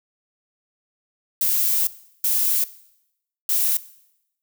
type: noise bursts at uneven times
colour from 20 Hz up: violet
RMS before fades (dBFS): -20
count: 3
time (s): 1.41-1.87 / 2.24-2.64 / 3.49-3.77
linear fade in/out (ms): 2
effects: noise-tail reverb RT60 0.8 s tail -18 dB re dry